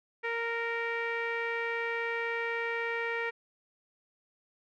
sawtooth tone with low-pass filter, 464.1 Hz, A#4, 8 cents flat, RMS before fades -33 dBFS, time 0.23-3.31 s, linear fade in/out 20 ms, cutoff 2100 Hz, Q 7.6, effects none

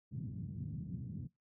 pink band-pass noise, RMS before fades -43 dBFS, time 0.11-1.28 s, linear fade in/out 20 ms, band 100 to 190 Hz, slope 24 dB/octave, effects noise-tail reverb RT60 0.2 s tail -23 dB re dry

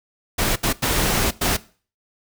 pink noise bursts at uneven times, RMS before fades -20 dBFS, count 4, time 0.38-0.56 / 0.63-0.73 / 0.82-1.31 / 1.41-1.57 s, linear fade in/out 10 ms, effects noise-tail reverb RT60 0.4 s tail -19 dB re dry

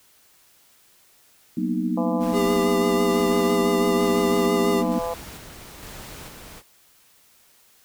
sine chord, B major seventh, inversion second, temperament equal, 185 / 233.1 / 246.9 / 311.1 Hz, F#3 / A#3 / B3 / D#4, 0 / 0 / 0 / 0 cents, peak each -27 dBFS, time 1.57-4.99 s, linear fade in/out 5 ms
harmonic tone, 168.6 Hz, E3, 39 cents sharp, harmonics 3 / 4 / 5 / 6 / 7, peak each -28 / -30 / -33 / -34 / -39 dBFS, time 1.97-5.14 s, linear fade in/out 5 ms
pink noise with tremolo, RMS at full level -39 dBFS, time 2.19-6.63 s, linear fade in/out 50 ms, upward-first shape square, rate 1.1 Hz, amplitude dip 30%
square tone with vibrato, 402.1 Hz, G4, 44 cents sharp, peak -22 dBFS, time 2.32-4.84 s, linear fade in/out 50 ms, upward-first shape sine, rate 6 Hz, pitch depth 24 cents each way
effects white hiss -57 dBFS RMS until 7.84 s

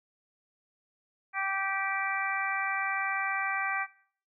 harmonic tone, 389.5 Hz, G4, 11 cents flat, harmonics 2 / 3 / 4 / 5 / 6, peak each -35 / -35 / -35 / -35 / -35 dBFS, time 1.33-3.87 s, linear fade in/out 50 ms, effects noise-tail reverb RT60 0.5 s tail -19 dB re dry

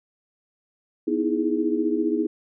sine chord, E major seventh, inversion second, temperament equal with one note detuned, 246.9 / 314.6 / 329.6 / 415.3 Hz, B3 / D#4 / E4 / G#4, 0 / +19 / 0 / 0 cents, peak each -28 / -24 / -26 / -27 dBFS, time 1.07-2.27 s, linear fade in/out 10 ms, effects none

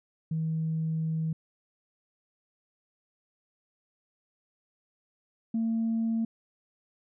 sine tone pair in turn, 160 / 226.3 Hz, D#3 / A3, +49 / +49 cents, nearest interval tritone, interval 600 cents, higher second, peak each -26 / -24 dBFS, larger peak second, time 0.31-1.33 / 5.54-6.25 s, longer first, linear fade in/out 5 ms, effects tanh soft clip ceiling -22 dBFS

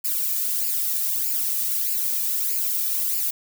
violet noise with flanger, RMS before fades -24 dBFS, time 0.04-3.31 s, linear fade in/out 10 ms, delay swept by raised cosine 0.41 to 1.71 ms, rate 1.6 Hz, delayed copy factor +0.65, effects none

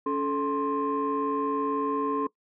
sine tone cluster, 281 / 434.9 / 1053 Hz, C#4 / A4 / C6, +24 / -20 / +11 cents, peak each -28 dBFS, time 0.06-2.27 s, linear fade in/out 5 ms, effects noise-tail reverb RT60 0.1 s tail -21 dB re dry + tanh soft clip ceiling -19 dBFS

